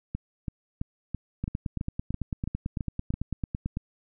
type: two click trains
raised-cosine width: 5 ms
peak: -17 / -18 dBFS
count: 22 / 10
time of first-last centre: 1.44-3.771 / 0.15-3.14 s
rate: 9.01 / 3.01 Hz
effects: none